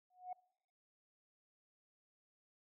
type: tone with exponential growth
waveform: sine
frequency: 730 Hz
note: F#5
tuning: 24 cents flat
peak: -38 dBFS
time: 0.1-0.33 s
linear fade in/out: 5 ms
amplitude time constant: 50 ms
effects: noise-tail reverb RT60 0.8 s tail -24 dB re dry + tanh soft clip ceiling -36 dBFS